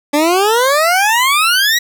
20% pulse exponential sweep, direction up, 284.6 to 1957 Hz, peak -5 dBFS, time 0.13-1.79 s, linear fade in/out 10 ms, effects none

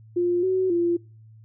sine tone with pitch steps, 351.4 / 374.4 / 344 Hz, F4 / F#4 / F4, +11 / +20 / -26 cents, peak -19 dBFS, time 0.16-0.97 s, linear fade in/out 10 ms, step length 270 ms, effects noise-tail reverb RT60 0.4 s tail -24 dB re dry + added 110 Hz sine -46 dBFS peak until 1.44 s

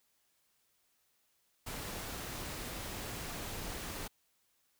pink noise, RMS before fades -42 dBFS, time 1.66-4.08 s, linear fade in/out 10 ms, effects white hiss -75 dBFS RMS until 4.79 s

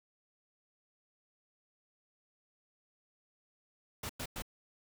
pink noise bursts, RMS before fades -40 dBFS, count 3, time 4.03-4.422 s, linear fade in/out 5 ms, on 64 ms, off 100 ms, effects none

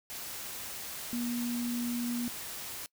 sine tone in noise, 240 Hz, B3, 49 cents flat, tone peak -31 dBFS, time 1.13-2.28 s, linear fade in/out 0 ms, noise white, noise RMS -41 dBFS, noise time 0.1-2.86 s, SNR +7 dB, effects noise-tail reverb RT60 0.1 s tail -23 dB re dry

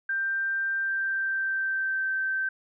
sine tone with pitch glide, 1575 to 1552.4 Hz, G6 to G6, +8 to -17 cents, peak -25 dBFS, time 0.09-2.49 s, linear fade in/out 5 ms, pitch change -25 cents, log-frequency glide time 0.82-2.1 s, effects none

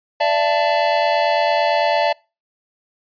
square chord, D suspended second, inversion none, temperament equal with one note detuned, 587.3 / 676.2 / 880 Hz, D5 / E5 / A5, 0 / +44 / 0 cents, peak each -20 dBFS, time 0.2-2.13 s, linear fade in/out 10 ms, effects noise-tail reverb RT60 0.3 s tail -26 dB re dry + resampled to 11025 Hz

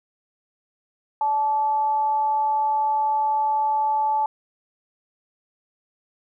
sine tone with amplitude modulation, 868 Hz, A5, 24 cents flat, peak -17 dBFS, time 1.21-4.26 s, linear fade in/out 2 ms, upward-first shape sine, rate 288 Hz, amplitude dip 35%, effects none

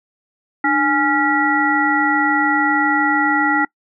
harmonic tone with a mistuned harmonic, 277.2 Hz, C#4, in tune, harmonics 1 / 3 / 5 / 7, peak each -19 / -19 / -19 / -19 dBFS, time 0.64-3.65 s, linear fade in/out 5 ms, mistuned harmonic 1, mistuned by +130 cents, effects noise-tail reverb RT60 0.1 s tail -25 dB re dry

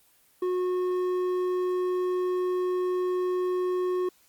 sine tone with hard clipping, 364 Hz, F#4, 28 cents flat, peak -26 dBFS, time 0.42-4.09 s, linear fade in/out 5 ms, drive 6 dB, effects white hiss -62 dBFS RMS until 4.28 s + Opus 24 kbps

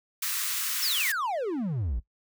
white high-pass noise, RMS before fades -30 dBFS, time 0.22-1.12 s, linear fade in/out 5 ms, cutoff 1100 Hz, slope 48 dB/octave
triangle exponential sweep, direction down, 5610 to 50 Hz, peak -25 dBFS, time 0.82-2 s, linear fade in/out 10 ms
effects noise-tail reverb RT60 0.1 s tail -17 dB re dry

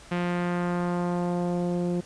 sawtooth tone with low-pass filter sweep, 175.9 Hz, F3, 13 cents sharp, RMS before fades -27 dBFS, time 0.11-2.01 s, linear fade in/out 10 ms, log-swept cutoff 2600 to 420 Hz, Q 1.3, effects pink hiss -49 dBFS RMS until 2.05 s + resampled to 22050 Hz

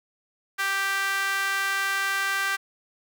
sawtooth tone with high-pass filter, 392 Hz, G4, in tune, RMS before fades -26 dBFS, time 0.58-2.57 s, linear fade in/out 20 ms, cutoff 1500 Hz, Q 3, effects none

